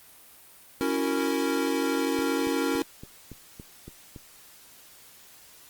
square chord, F# dominant seventh, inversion second, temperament equal with one note detuned, 277.2 / 329.6 / 370 / 462.9 Hz, C#4 / E4 / F#4 / A#4, 0 / 0 / 0 / -12 cents, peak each -29 / -31 / -34 / -31 dBFS, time 0.81-2.82 s, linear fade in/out 0 ms
click train, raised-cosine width 3 ms, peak -28 dBFS, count 8, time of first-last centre 2.19-4.162 s, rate 3.55 Hz
effects white hiss -52 dBFS RMS until 5.69 s + Opus 32 kbps

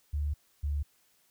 sine tone pair in turn, 73.42 / 72.49 Hz, D2 / D2, 0 / -22 cents, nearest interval unison, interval 22 cents, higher first, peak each -28 dBFS, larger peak neither, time 0.13-0.34 / 0.63-0.83 s, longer first, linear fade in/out 10 ms, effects white hiss -68 dBFS RMS until 1.3 s

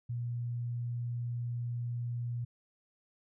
sine tone, 119.9 Hz, A#2, 49 cents sharp, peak -33 dBFS, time 0.09-2.45 s, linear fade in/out 10 ms, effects none

